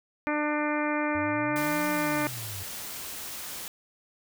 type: harmonic tone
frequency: 298.7 Hz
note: D4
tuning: 29 cents sharp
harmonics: 1 / 2 / 3 / 4 / 5 / 6 / 7 / 8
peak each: -29 / -32 / -34 / -35 / -36 / -37 / -37 / -38 dBFS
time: 0.27-2.27 s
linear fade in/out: 0 ms
type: exponential two-way sweep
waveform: sine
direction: up then down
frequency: 91.4 to 186.9 to 93 Hz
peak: -38 dBFS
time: 1.15-2.63 s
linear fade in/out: 0 ms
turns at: 1.88 s
type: noise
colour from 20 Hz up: white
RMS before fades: -38 dBFS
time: 1.56-3.68 s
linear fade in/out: 0 ms
effects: none